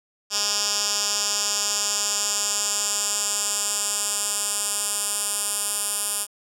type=tone with band-pass filter sweep; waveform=10% pulse; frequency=205.5 Hz; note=G#3; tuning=18 cents flat; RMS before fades=-25 dBFS; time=0.3-6.27 s; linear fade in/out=50 ms; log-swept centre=5900 to 9600 Hz; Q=2.8; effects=none